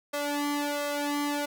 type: tone with flanger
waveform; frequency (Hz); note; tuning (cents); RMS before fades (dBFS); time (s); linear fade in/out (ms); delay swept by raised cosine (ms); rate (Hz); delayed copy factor
sawtooth; 290; D4; -22; -30; 0.13-1.46; 10; 1.9 to 2.49; 1.4; +0.95
effects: none